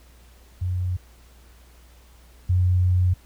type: tone pair in turn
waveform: sine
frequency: 90.7 / 90.7 Hz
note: F#2 / F#2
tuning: -34 / -34 cents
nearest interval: unison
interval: 0 cents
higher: neither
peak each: -22 / -16 dBFS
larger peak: second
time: 0.61-0.97 / 2.49-3.14 s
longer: second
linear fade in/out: 10 ms
effects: added 60 Hz sine -49 dBFS peak until 3.25 s + pink hiss -56 dBFS RMS until 3.25 s